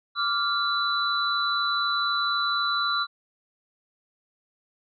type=tone cluster; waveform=sine; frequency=1168 / 1392 / 3976 Hz; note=D6 / F6 / B7; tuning=-10 / -6 / +11 cents; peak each=-27 dBFS; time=0.15-3.07 s; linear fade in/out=50 ms; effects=none